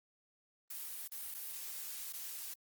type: noise with dropouts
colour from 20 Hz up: blue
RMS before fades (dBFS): -44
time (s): 0.7-2.54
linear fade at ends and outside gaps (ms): 5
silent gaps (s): 1.078-1.117 / 1.342-1.346 / 2.126-2.134
effects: Opus 32 kbps